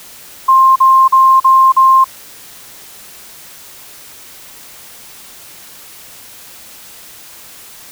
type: tone bursts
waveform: sine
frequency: 1057 Hz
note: C6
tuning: 17 cents sharp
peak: -4 dBFS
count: 5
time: 0.48-2.044 s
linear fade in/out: 10 ms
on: 280 ms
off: 41 ms
effects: white hiss -36 dBFS RMS until 7.91 s